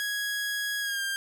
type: tone with pitch glide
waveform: sawtooth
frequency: 1661.2 to 1597.2 Hz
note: G#6 to G6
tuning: 0 to +32 cents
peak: -25 dBFS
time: 0-1.16 s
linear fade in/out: 0 ms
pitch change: -68 cents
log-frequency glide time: 0.8-1.02 s
effects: none